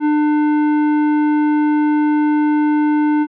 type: tone with tanh clipping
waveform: sine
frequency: 300 Hz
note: D4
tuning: 37 cents sharp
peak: -14 dBFS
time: 0-3.27 s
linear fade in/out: 50 ms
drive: 15 dB
effects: low-pass 2000 Hz 12 dB/octave